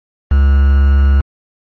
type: tone with quantisation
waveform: triangle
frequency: 69.3 Hz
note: C#2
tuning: in tune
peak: -4 dBFS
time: 0.31-1.21 s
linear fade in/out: 5 ms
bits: 4
effects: low-pass 2000 Hz 12 dB/octave + MP3 32 kbps